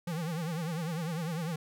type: tone with vibrato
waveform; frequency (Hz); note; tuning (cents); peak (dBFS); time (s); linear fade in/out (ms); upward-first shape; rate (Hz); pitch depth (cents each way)
square; 164.81; E3; 0; -33; 0.07-1.56; 5; triangle; 10; 160
effects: none